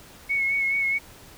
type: tone with vibrato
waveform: sine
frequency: 2199 Hz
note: C#7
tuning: 14 cents flat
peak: -21 dBFS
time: 0.29-0.99 s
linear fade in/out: 20 ms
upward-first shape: sine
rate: 4.7 Hz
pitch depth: 28 cents each way
effects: pink hiss -48 dBFS RMS until 1.37 s